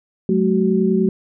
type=tone cluster; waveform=sine; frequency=186.4 / 216.7 / 375.3 Hz; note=F#3 / A3 / F#4; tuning=+13 / -26 / +25 cents; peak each=-18 dBFS; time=0.29-1.09 s; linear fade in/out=2 ms; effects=none